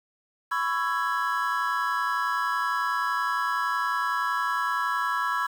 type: chord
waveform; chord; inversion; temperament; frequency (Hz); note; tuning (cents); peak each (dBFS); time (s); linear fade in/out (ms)
triangle; C# minor seventh; third; just; 997.9 / 1108.7 / 1330.5 / 1663.1; B5 / C#6 / E6 / G#6; +18 / 0 / +16 / +2; -28; 0.51-5.47; 10
effects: 8-bit